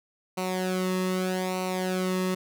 sawtooth tone with flanger, 185 Hz, F#3, in tune, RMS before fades -28 dBFS, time 0.37-2.35 s, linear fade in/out 10 ms, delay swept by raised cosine 0.59 to 1.33 ms, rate 0.81 Hz, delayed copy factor -0.75, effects none

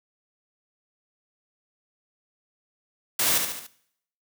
white noise with echo, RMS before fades -23 dBFS, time 3.19-3.38 s, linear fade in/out 5 ms, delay 72 ms, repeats 4, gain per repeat -5 dB, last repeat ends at 3.668 s, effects noise-tail reverb RT60 0.7 s tail -19 dB re dry + high-pass 100 Hz 12 dB/octave

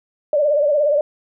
sine tone with vibrato, 587.3 Hz, D5, in tune, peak -13 dBFS, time 0.33-1.01 s, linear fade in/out 2 ms, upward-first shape sine, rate 17 Hz, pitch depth 77 cents each way, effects none

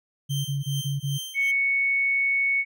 sine tone bursts, 140.1 Hz, C#3, 19 cents sharp, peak -24 dBFS, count 5, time 0.29-1.186 s, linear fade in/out 20 ms, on 160 ms, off 24 ms
sawtooth tone with tremolo, 3136 Hz, G7, in tune, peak -27 dBFS, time 0.29-1.52 s, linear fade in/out 20 ms, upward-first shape triangle, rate 2.5 Hz, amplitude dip 90%
sine tone, 2217 Hz, C#7, in tune, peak -20 dBFS, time 1.34-2.65 s, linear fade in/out 50 ms
effects none

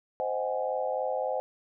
sine chord, Ab dominant seventh, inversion first, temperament just, 519.1 / 623 / 747.5 / 830.6 Hz, C5 / Eb5 / Gb5 / Ab5, -14 / +2 / +17 / 0 cents, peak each -31 / -33 / -34 / -36 dBFS, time 0.2-1.4 s, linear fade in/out 0 ms, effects none

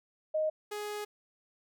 sine / sawtooth tone pair in turn, 622.3 / 417.3 Hz, D#5 / G#4, 0 / +8 cents, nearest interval perfect fifth, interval 692 cents, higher first, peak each -27 / -32 dBFS, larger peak first, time 0.34-0.5 / 0.71-1.05 s, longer second, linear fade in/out 10 ms, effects none

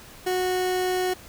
30% pulse tone, 367.2 Hz, F#4, 13 cents flat, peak -20 dBFS, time 0.26-1.14 s, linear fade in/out 10 ms, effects pink hiss -46 dBFS RMS until 1.28 s

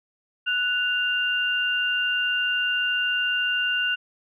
sine tone pair together, 1478.4 / 2794 Hz, F#6 / F7, -2 / 0 cents, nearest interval major seventh, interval 1102 cents, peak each -24 dBFS, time 0.46-3.96 s, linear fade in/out 20 ms, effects none

